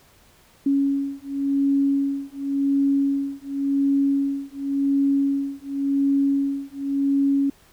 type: beating tone pair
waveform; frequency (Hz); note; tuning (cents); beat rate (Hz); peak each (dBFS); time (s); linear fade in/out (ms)
sine; 277.2 / 278.11; C#4 / C#4; 0 / +6; 0.91; -22; 0.66-7.5; 5
effects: pink hiss -55 dBFS RMS until 7.72 s